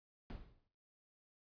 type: noise with exponential decay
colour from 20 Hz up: brown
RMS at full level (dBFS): -43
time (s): 0.3-0.68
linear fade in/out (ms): 0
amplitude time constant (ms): 81
effects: noise-tail reverb RT60 0.6 s tail -21 dB re dry + resampled to 11025 Hz